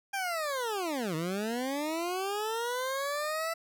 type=linear two-way sweep; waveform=20% pulse; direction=down then up; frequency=805 to 153.3 to 667 Hz; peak=-26 dBFS; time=0.13-3.54 s; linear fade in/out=10 ms; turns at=1.15 s; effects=none